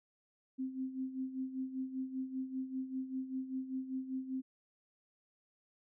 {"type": "tone with tremolo", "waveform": "sine", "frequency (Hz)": 261.6, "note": "C4", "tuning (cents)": 0, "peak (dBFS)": -34, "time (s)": [0.58, 4.42], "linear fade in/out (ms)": 20, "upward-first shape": "sine", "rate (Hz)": 5.1, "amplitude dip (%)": 70, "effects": []}